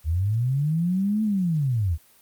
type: linear two-way sweep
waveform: sine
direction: up then down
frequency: 73.42 to 220.1 to 73.42 Hz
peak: -20 dBFS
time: 0.04-1.98 s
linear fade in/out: 50 ms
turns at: 1.23 s
effects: white hiss -56 dBFS RMS until 2.21 s + Opus 24 kbps